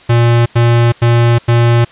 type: tone bursts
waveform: square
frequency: 118.2 Hz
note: A#2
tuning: 24 cents sharp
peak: -7 dBFS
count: 4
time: 0.09-1.849 s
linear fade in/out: 10 ms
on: 370 ms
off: 93 ms
effects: white hiss -40 dBFS RMS until 1.91 s + resampled to 8000 Hz